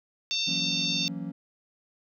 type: harmonic tone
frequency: 904 Hz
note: A5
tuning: 47 cents sharp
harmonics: 3 / 4 / 5 / 6 / 7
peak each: -33 / -29 / -32 / -35 / -39 dBFS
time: 0.31-1.08 s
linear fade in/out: 0 ms
type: chord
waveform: triangle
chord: F# dominant seventh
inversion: third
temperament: just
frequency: 166.5 / 185 / 231.2 / 277.5 Hz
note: E3 / F#3 / A#3 / C#4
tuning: +18 / 0 / -14 / +2 cents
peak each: -35 / -35 / -38 / -36 dBFS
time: 0.47-1.32 s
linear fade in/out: 10 ms
effects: none